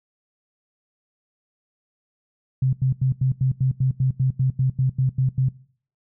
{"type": "tone bursts", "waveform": "sine", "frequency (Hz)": 131, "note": "C3", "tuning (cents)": 2, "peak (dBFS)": -16, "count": 15, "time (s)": [2.62, 5.488], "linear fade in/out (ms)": 5, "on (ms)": 110, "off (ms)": 87, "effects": ["noise-tail reverb RT60 0.5 s tail -20 dB re dry"]}